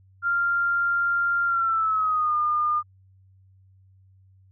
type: tone with pitch glide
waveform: sine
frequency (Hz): 1392 to 1211.8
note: F6 to D#6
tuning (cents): -6 to -46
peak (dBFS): -20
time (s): 0.22-2.83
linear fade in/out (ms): 50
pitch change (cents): -240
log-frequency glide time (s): 1.46-2.35
effects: added 95 Hz sine -53 dBFS peak until 4.51 s